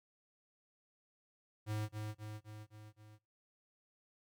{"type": "tone with echo", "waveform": "square", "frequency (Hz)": 106.9, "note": "A2", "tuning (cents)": -49, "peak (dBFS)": -37, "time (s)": [1.66, 1.89], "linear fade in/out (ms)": 50, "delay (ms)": 260, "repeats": 5, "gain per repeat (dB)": -4, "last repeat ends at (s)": 3.19, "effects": ["noise-tail reverb RT60 0.2 s tail -19 dB re dry"]}